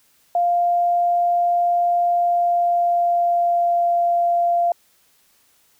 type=tone with pitch glide; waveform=sine; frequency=698.5 to 692.5 Hz; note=F5 to F5; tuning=0 to -15 cents; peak=-15 dBFS; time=0.35-4.72 s; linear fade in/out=2 ms; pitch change=-15 cents; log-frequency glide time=2.06-3.91 s; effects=white hiss -59 dBFS RMS until 5.79 s